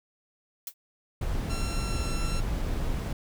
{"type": "noise with exponential decay", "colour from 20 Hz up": "blue", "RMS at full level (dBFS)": -30, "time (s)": [0.67, 0.74], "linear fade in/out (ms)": 2, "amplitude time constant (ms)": 15}
{"type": "noise", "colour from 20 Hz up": "brown", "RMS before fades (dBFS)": -29, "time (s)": [1.21, 3.13], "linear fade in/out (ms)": 5}
{"type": "tone with pitch glide", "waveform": "10% pulse", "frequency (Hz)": [1359, 1350.4], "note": ["F6", "E6"], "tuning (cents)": [-48, 41], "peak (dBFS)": -29, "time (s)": [1.49, 2.41], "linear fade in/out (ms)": 20, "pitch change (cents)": -11, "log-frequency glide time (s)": [1.73, 2.02]}
{"effects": []}